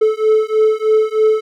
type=beating tone pair; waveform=triangle; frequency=433.1 / 436.3 Hz; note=A4 / A4; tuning=-27 / -15 cents; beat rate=3.2 Hz; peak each=-12 dBFS; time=0.01-1.41 s; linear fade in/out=10 ms; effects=none